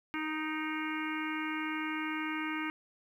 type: harmonic tone with a mistuned harmonic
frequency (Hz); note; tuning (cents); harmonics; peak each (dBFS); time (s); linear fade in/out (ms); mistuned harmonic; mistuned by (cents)
311.1; D#4; 0; 1 / 3 / 4 / 5 / 6 / 7 / 8 / 9; -36 / -43 / -42 / -42 / -45 / -41 / -46 / -47; 0.14-2.7; 0; 8; -70
effects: 11-bit